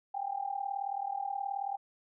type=tone with amplitude modulation; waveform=sine; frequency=795 Hz; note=G5; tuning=24 cents sharp; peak=-29 dBFS; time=0.14-1.77 s; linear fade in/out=10 ms; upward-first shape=sine; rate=38.7 Hz; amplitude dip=85%; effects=none